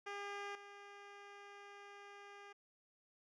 10% pulse tone with level steps, 404 Hz, G#4, 48 cents flat, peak -35 / -45 dBFS, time 0.06-2.53 s, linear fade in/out 10 ms, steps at 0.55 s, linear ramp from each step 2 ms, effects low-pass 4000 Hz 12 dB/octave

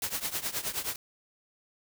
white noise with tremolo, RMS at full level -30 dBFS, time 0.02-0.96 s, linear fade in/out 2 ms, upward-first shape triangle, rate 9.5 Hz, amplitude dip 90%, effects none

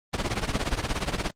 pink noise with tremolo, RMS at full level -23 dBFS, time 0.13-1.31 s, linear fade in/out 10 ms, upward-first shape triangle, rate 17 Hz, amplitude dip 90%, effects low-pass 6000 Hz 12 dB/octave + Opus 32 kbps

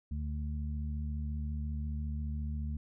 harmonic tone, 74.5 Hz, D2, 25 cents sharp, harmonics 1 / 2 / 3, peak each -34 / -43 / -43 dBFS, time 0.11-2.77 s, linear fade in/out 5 ms, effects none

